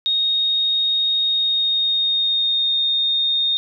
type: tone with pitch glide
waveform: sine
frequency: 3726 to 3681 Hz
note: A#7 to A#7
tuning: -2 to -23 cents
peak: -16 dBFS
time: 0.06-3.57 s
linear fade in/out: 0 ms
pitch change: -21 cents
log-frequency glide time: 1.2-2.77 s
effects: none